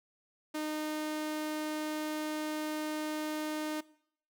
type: tone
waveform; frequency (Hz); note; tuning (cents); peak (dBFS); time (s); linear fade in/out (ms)
sawtooth; 306.8; D#4; -24; -30; 0.54-3.81; 10
effects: noise-tail reverb RT60 0.6 s tail -19 dB re dry